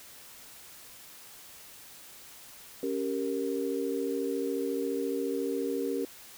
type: chord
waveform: sine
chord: G diminished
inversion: second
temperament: equal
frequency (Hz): 277.2 / 392 / 466.2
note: Db4 / G4 / Bb4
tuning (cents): 0 / 0 / 0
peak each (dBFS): -33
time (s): 2.83-6.05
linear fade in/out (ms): 2
effects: white hiss -50 dBFS RMS until 6.37 s